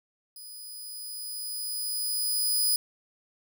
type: tone with level ramp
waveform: 10% pulse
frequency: 4978 Hz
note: D#8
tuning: in tune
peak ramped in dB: -36 to -15 dBFS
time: 0.36-2.76 s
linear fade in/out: 2 ms
effects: none